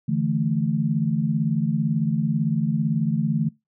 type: chord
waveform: sine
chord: D suspended second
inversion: none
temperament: equal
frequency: 146.83 / 164.81 / 220 Hz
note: D3 / E3 / A3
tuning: 0 / 0 / 0 cents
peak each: -24 dBFS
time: 0.08-3.49 s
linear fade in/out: 10 ms
effects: noise-tail reverb RT60 0.2 s tail -22 dB re dry